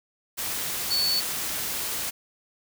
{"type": "tone in noise", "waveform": "sine", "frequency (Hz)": 4455, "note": "C#8", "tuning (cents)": 8, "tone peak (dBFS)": -22, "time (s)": [0.9, 1.21], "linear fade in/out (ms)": 20, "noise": "white", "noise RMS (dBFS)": -30, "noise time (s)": [0.37, 2.11], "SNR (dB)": 5, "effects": []}